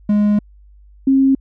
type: tone pair in turn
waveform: triangle / sine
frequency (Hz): 207.7 / 268.9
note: G#3 / C4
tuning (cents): 0 / +47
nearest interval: major third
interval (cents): 447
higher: second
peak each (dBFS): -9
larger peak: neither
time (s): 0.09-0.39 / 1.07-1.35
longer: first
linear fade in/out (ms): 5
effects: added 50 Hz sine -42 dBFS peak until 1.4 s